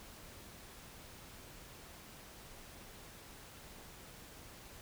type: silence
effects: pink hiss -54 dBFS RMS until 4.81 s